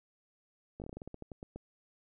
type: slowing click train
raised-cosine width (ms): 2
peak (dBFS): -30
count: 14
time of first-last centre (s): 0.8-1.56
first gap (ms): 18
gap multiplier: 1.18
effects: none